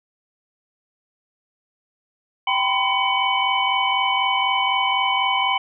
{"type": "tone cluster", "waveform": "sine", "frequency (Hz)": [781, 984, 1028, 2253, 3016], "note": ["G5", "B5", "C6", "C#7", "F#7"], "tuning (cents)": [-7, -7, -31, 28, 32], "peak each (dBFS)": -24, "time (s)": [2.47, 5.58], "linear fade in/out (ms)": 5, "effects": []}